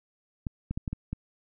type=clicks; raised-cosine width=5 ms; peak=-19 dBFS; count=6; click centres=0.468 / 0.71 / 0.775 / 0.878 / 0.93 / 1.13 s; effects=none